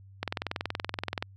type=click train; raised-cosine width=0.3 ms; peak=-14 dBFS; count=22; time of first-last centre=0.23-1.225 s; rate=21.1 Hz; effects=added 97 Hz sine -49 dBFS peak until 1.36 s